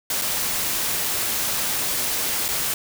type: noise with dropouts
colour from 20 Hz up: white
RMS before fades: -24 dBFS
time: 0.1-2.74 s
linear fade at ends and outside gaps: 2 ms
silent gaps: 0.215-0.219 / 2.482-2.487 s
effects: none